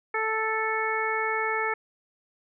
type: harmonic tone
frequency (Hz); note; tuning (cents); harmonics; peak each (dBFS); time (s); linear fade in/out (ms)
440; A4; 0; 1 / 2 / 3 / 4 / 5; -31 / -31 / -31 / -31 / -31; 0.14-1.74; 5
effects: none